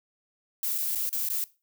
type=noise with dropouts; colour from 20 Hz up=violet; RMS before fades=-29 dBFS; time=0.63-1.44 s; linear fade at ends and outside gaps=1 ms; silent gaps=0.78-0.784 / 0.95-0.956 / 1.092-1.128 / 1.288-1.3 s; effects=noise-tail reverb RT60 0.3 s tail -20 dB re dry